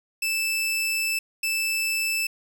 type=tone bursts at uneven times; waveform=sawtooth; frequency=2637 Hz; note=E7; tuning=in tune; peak=-20 dBFS; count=2; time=0.22-1.19 / 1.43-2.27 s; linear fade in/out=5 ms; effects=8-bit